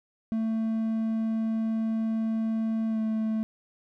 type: tone with pitch glide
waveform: triangle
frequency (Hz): 222.8 to 219.7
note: A3 to A3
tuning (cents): +22 to -2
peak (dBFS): -23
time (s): 0.32-3.43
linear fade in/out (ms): 0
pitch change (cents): -24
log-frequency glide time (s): 2.89-2.99
effects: none